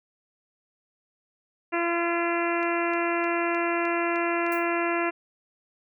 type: harmonic tone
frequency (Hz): 341.3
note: F4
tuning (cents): -40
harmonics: 1 / 2 / 3 / 4 / 5 / 6 / 7 / 8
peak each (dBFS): -27 / -30 / -32 / -33 / -34 / -35 / -35 / -36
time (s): 1.72-5.11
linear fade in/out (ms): 20
type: click train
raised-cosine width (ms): 0.2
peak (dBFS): -29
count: 7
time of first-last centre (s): 2.63-4.465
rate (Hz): 3.27
type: noise with exponential decay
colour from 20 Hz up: violet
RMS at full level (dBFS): -37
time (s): 4.52-4.69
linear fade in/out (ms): 1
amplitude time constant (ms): 36
effects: none